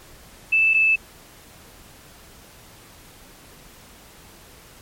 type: tone pair in turn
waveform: sine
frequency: 2637 / 2626 Hz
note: E7 / E7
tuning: 0 / -7 cents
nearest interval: unison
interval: 7 cents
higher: first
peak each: -14 dBFS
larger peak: neither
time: 0.52-0.74 / 0.74-0.96 s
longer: neither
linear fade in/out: 10 ms
effects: pink hiss -47 dBFS RMS until 4.81 s + MP3 64 kbps